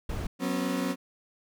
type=noise; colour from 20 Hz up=brown; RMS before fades=-32 dBFS; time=0.09-0.27 s; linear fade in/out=5 ms
type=chord; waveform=35% pulse; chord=F# suspended fourth; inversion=none; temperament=equal with one note detuned; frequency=185 / 246.9 / 272.1 Hz; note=F#3 / B3 / C#4; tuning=0 / 0 / -32 cents; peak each=-31 / -31 / -29 dBFS; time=0.39-0.96 s; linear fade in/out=50 ms
effects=none